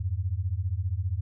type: beating tone pair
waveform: sine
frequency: 84.9 / 99.9 Hz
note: F2 / G2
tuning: -48 / +33 cents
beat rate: 15 Hz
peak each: -29 dBFS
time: 0-1.21 s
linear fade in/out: 10 ms
effects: none